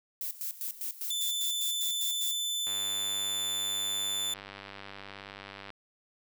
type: noise with tremolo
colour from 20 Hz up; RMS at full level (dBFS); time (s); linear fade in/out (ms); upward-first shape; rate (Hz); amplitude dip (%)
violet; -35; 0.21-2.33; 2; square; 5; 80
type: tone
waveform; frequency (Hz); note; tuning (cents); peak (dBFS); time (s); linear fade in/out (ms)
sawtooth; 3520; A7; 0; -27; 1.1-4.34; 5
type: click train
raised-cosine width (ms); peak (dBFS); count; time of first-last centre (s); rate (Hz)
0.3; -27; 301; 2.67-5.703; 98.9
effects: none